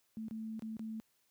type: tone with dropouts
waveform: sine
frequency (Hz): 220.8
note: A3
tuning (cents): +6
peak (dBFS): -39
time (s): 0.17-1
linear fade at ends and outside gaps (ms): 0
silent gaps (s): 0.283-0.31 / 0.594-0.622 / 0.768-0.794
effects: white hiss -75 dBFS RMS until 1.3 s + high-pass 60 Hz 12 dB/octave